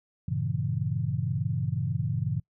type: chord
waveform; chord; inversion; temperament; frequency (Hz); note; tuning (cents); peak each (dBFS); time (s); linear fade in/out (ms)
sine; G diminished seventh; none; equal; 98 / 116.54 / 138.59 / 164.81; G2 / Bb2 / Db3 / Fb3; 0 / 0 / 0 / 0; -33 / -31 / -30 / -33; 0.28-2.4; 5
effects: noise-tail reverb RT60 0.1 s tail -24 dB re dry